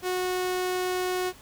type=tone; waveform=sawtooth; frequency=366 Hz; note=F#4; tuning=19 cents flat; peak=-22 dBFS; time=0.02-1.33 s; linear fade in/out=50 ms; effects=pink hiss -51 dBFS RMS until 1.41 s